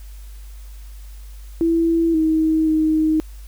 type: tone with pitch steps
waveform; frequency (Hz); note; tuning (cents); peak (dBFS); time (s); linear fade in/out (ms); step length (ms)
sine; 331.6 / 316.9 / 313.1; E4 / D#4 / D#4; +10 / +32 / +11; -14; 1.61-3.2; 0; 530
effects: added 50 Hz sine -34 dBFS peak until 3.47 s + white hiss -51 dBFS RMS until 3.47 s